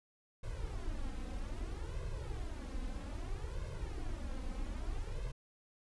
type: noise with flanger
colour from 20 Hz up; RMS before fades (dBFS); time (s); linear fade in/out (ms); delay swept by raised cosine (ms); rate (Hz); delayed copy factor
brown; -40; 0.43-5.32; 10; 1.9 to 3.9; 0.62; +0.8
effects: resampled to 24000 Hz